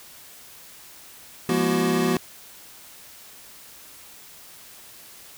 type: tone cluster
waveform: square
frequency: 172.9 / 206.9 / 240.4 / 339.9 / 375 Hz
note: F3 / G#3 / B3 / F4 / F#4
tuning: -17 / -6 / -46 / -47 / +23 cents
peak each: -27 / -31 / -25 / -31 / -25 dBFS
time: 1.49-2.17 s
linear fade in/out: 2 ms
effects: white hiss -46 dBFS RMS until 5.37 s